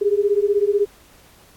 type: beating tone pair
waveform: sine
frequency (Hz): 400 / 416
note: G4 / G#4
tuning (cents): +35 / +3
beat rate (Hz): 16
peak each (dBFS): -18 / -18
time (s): 0.01-0.86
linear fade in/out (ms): 10
effects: pink hiss -51 dBFS RMS until 1.56 s + AAC 64 kbps